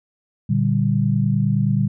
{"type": "chord", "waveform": "sine", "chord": "G minor", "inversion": "first", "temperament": "equal with one note detuned", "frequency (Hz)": [117.28, 146.83, 196], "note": ["Bb2", "D3", "G3"], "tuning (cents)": [11, 0, 0], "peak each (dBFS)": -20, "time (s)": [0.49, 1.88], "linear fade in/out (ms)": 10, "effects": []}